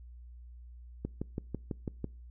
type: click train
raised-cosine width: 3 ms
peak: -21 dBFS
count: 7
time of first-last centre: 1.05-2.043 s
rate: 6.04 Hz
effects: noise-tail reverb RT60 0.4 s tail -25 dB re dry + added 60 Hz sine -47 dBFS peak until 2.3 s